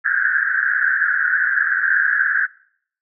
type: band-pass noise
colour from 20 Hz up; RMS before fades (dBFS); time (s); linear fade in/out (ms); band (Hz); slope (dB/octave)
pink; -18; 0.04-2.47; 20; 1500 to 1700; 96
effects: noise-tail reverb RT60 0.6 s tail -22 dB re dry